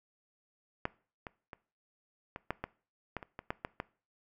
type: clicks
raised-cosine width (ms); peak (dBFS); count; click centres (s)
0.5; -16 / -26 / -29 / -25 / -17 / -20 / -21 / -29 / -26 / -18 / -20 / -20; 12; 0.854 / 1.268 / 1.532 / 2.361 / 2.506 / 2.64 / 3.167 / 3.228 / 3.391 / 3.505 / 3.649 / 3.801
effects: noise-tail reverb RT60 0.4 s tail -21 dB re dry